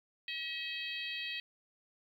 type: harmonic tone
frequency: 641 Hz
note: E5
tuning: 49 cents flat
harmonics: 3 / 4 / 5 / 6 / 7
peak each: -44 / -41 / -43 / -45 / -48 dBFS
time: 0.28-1.4 s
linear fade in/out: 2 ms
effects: 11-bit